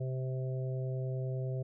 harmonic tone, 130 Hz, C3, 11 cents flat, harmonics 1 / 3 / 4 / 5, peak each -33 / -43 / -45 / -47 dBFS, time 0-1.63 s, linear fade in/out 10 ms, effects none

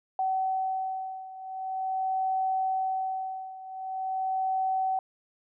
sine beating tone pair, 759 / 759.44 Hz, F#5 / F#5, +44 / +45 cents, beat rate 0.44 Hz, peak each -29 / -32 dBFS, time 0.19-4.99 s, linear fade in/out 2 ms, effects none

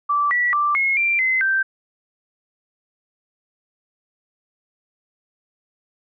sine tone with pitch steps, 1164 / 1949 / 1175 / 2166 / 2364 / 2052 / 1563 Hz, D6 / B6 / D6 / C#7 / D7 / C7 / G6, -16 / -23 / +1 / -41 / +11 / -34 / -6 cents, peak -16 dBFS, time 0.09-1.63 s, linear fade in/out 10 ms, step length 220 ms, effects none

